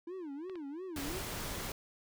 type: tone with vibrato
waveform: triangle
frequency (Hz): 323.7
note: E4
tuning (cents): -31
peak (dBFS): -38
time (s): 0.07-1.19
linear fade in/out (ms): 5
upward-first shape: sine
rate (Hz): 2.9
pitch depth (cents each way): 280
type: clicks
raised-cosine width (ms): 0.3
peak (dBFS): -35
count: 2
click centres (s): 0.497 / 0.556
type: noise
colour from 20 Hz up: pink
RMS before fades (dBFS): -40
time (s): 0.96-1.72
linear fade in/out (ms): 2
effects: none